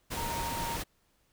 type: tone in noise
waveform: sine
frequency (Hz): 929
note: A#5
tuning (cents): -6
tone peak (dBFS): -35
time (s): 0.16-0.77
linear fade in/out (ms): 20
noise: pink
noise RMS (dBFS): -36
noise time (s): 0.1-0.84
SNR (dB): -2
effects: pink hiss -71 dBFS RMS until 1.32 s